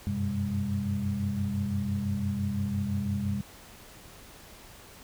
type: tone cluster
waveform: sine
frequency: 92.9 / 98.8 / 127.9 / 201.4 Hz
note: F#2 / G2 / C3 / G3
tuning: +7 / +14 / -39 / +47 cents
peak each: -33 / -35 / -35 / -30 dBFS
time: 0.07-3.41 s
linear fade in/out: 0 ms
effects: pink hiss -50 dBFS RMS until 5.03 s